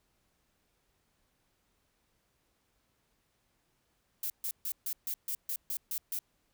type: noise bursts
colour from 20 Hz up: violet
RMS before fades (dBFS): -35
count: 10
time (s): 4.23-6.19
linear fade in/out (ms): 2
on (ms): 70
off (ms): 140
effects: pink hiss -75 dBFS RMS until 6.53 s